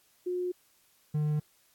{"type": "tone pair in turn", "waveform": ["sine", "triangle"], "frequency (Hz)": [360, 150.79], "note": ["F#4", "D3"], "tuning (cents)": [-47, 46], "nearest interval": "octave + minor third", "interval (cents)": 1507, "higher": "first", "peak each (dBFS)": [-29, -24], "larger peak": "second", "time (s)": [[0.26, 0.52], [1.14, 1.4]], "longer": "neither", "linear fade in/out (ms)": 10, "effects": ["white hiss -66 dBFS RMS until 1.74 s", "AAC 64 kbps"]}